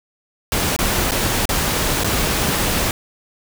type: noise with dropouts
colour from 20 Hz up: pink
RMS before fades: -19 dBFS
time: 0.52-2.91 s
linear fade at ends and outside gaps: 1 ms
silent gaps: 0.764-0.789 / 1.11-1.118 / 1.455-1.491 / 2.036-2.044 s
effects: none